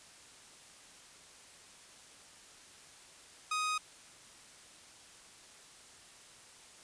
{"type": "tone", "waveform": "sawtooth", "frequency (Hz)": 1250, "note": "D#6", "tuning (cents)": 8, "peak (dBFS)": -28, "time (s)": [3.51, 3.78], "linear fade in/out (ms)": 5, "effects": ["white hiss -56 dBFS RMS until 6.83 s", "resampled to 22050 Hz"]}